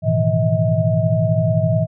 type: tone cluster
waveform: sine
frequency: 108.5 / 123.9 / 155.4 / 167 / 638 Hz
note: A2 / B2 / D#3 / E3 / D#5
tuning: -24 / +6 / -2 / +23 / +43 cents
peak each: -19 / -21 / -21 / -21 / -20 dBFS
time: 0.02-1.87 s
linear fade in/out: 50 ms
effects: none